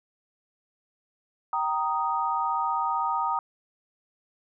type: chord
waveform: sine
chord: Eb major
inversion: first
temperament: just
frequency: 777.8 / 933.4 / 1244.5 Hz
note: G5 / Bb5 / Eb6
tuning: -14 / +2 / 0 cents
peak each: -31 / -27 / -28 dBFS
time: 1.53-3.39 s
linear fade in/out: 2 ms
effects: none